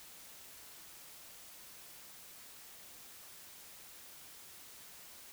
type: silence
effects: white hiss -54 dBFS RMS until 5.32 s